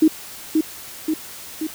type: tone with echo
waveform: sine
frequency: 314.2 Hz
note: D#4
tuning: 17 cents sharp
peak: -9 dBFS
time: 0.02-0.08 s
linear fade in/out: 5 ms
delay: 530 ms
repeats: 3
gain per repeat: -4 dB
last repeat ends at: 1.67 s
effects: white hiss -37 dBFS RMS until 1.74 s

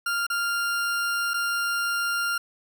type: tone with dropouts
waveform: 40% pulse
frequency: 1396.9 Hz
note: F6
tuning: in tune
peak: -23 dBFS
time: 0.06-2.38 s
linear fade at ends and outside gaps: 5 ms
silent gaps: 0.267-0.3 / 1.336-1.34 s
effects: none

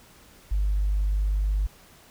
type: tone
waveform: sine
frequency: 50.2 Hz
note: G1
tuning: 42 cents sharp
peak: -20 dBFS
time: 0.51-1.67 s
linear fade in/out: 10 ms
effects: tanh soft clip ceiling -17 dBFS + pink hiss -53 dBFS RMS until 2.1 s

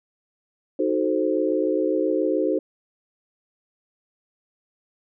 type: chord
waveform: sine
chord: D# diminished seventh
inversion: none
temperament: equal with one note detuned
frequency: 311.1 / 370 / 437.2 / 523.3 Hz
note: D#4 / F#4 / A4 / C5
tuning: 0 / 0 / -11 / 0 cents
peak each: -24 / -25 / -26 / -25 dBFS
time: 0.79-2.59 s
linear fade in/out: 5 ms
effects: none

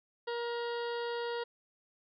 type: harmonic tone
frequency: 473 Hz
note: A#4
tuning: 25 cents sharp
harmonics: 1 / 2 / 3 / 4 / 6 / 7 / 8 / 9 / 10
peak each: -35 / -41 / -45 / -47 / -51 / -52 / -53 / -54 / -55 dBFS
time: 0.27-1.44 s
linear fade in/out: 10 ms
effects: none

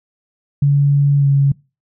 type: tone with pitch glide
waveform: sine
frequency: 142.1 to 139.42 Hz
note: C#3 to C#3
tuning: +43 to +10 cents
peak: -9 dBFS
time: 0.62-1.52 s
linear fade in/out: 5 ms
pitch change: -33 cents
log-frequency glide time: 1.18-1.27 s
effects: noise-tail reverb RT60 0.3 s tail -24 dB re dry

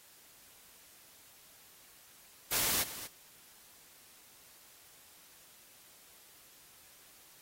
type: noise with echo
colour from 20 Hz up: white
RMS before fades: -31 dBFS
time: 2.51-2.84 s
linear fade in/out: 20 ms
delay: 240 ms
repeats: 1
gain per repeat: -13 dB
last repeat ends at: 3.08 s
effects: white hiss -59 dBFS RMS until 7.41 s + AAC 48 kbps

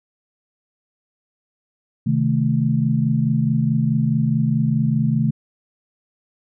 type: chord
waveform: sine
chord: A diminished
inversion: first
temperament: equal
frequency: 130.81 / 155.56 / 220 Hz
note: C3 / Eb3 / A3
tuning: 0 / 0 / 0 cents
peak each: -20 dBFS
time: 2.06-5.31 s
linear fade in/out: 10 ms
effects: none

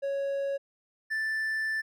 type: tone pair in turn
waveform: triangle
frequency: 554.4 / 1763.9 Hz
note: C#5 / A6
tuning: 0 / +4 cents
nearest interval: octave + minor sixth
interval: 2004 cents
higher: second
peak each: -26 / -26 dBFS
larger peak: neither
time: 0.02-0.58 / 1.1-1.82 s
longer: second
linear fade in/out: 20 ms
effects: none

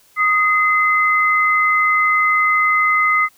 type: tone pair together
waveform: sine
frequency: 1246 / 2054 Hz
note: D#6 / C7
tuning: +2 / -33 cents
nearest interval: major sixth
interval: 865 cents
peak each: -15 dBFS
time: 0.16-3.29 s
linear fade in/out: 50 ms
effects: white hiss -53 dBFS RMS until 3.37 s

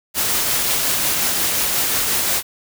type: noise with tremolo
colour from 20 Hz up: white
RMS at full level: -18 dBFS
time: 0.14-2.43 s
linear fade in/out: 50 ms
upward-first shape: triangle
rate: 5.6 Hz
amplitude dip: 25%
effects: none

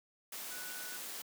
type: tone in noise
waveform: sine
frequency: 1480 Hz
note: F#6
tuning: in tune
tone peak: -48 dBFS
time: 0.51-0.97 s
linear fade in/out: 5 ms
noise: white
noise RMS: -44 dBFS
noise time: 0.32-1.22 s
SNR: -7 dB
effects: high-pass 200 Hz 12 dB/octave

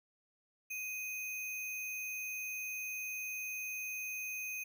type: tone with sample-and-hold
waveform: sine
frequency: 2500 Hz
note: D#7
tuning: 8 cents sharp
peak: -38 dBFS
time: 0.7-4.64 s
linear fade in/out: 10 ms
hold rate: 8820 Hz
effects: none

